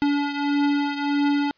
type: beating tone pair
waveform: square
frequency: 286.4 / 288 Hz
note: D4 / D4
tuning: -43 / -34 cents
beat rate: 1.6 Hz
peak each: -22 / -27 dBFS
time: 0.02-1.51 s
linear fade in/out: 0 ms
effects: white hiss -63 dBFS RMS until 1.57 s + resampled to 11025 Hz